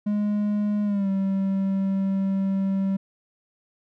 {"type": "tone with pitch glide", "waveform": "triangle", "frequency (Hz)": [207.7, 193.79], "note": ["G#3", "G3"], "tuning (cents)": [0, -20], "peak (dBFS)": -19, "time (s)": [0.06, 2.97], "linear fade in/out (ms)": 10, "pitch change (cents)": -120, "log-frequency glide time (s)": [0.84, 1.09], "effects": []}